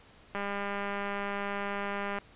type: click train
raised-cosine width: 0.5 ms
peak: -20 dBFS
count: 370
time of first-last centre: 0.35-2.186 s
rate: 201 Hz
effects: pink hiss -57 dBFS RMS until 2.35 s + resampled to 8000 Hz